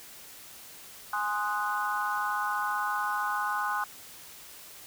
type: chord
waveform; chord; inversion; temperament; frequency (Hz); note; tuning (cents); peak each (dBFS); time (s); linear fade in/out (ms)
sine; Ab dominant seventh; none; equal; 830.6 / 1046.5 / 1244.5 / 1480; Ab5 / C6 / Eb6 / Gb6; 0 / 0 / 0 / 0; -33; 1.13-3.84; 2
effects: white hiss -48 dBFS RMS until 4.86 s